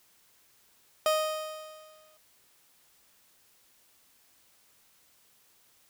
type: tone with exponential decay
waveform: 30% pulse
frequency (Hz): 622.3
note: D#5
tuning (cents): 0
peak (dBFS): -19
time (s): 1.06-2.17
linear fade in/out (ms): 1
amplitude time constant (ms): 240
effects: white hiss -64 dBFS RMS until 5.89 s